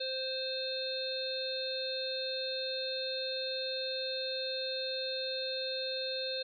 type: harmonic tone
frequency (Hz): 523.3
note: C5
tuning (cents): 0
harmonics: 1 / 3 / 5 / 7 / 8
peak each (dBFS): -37 / -47 / -46 / -40 / -38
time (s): 0-6.43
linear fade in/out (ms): 10
effects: none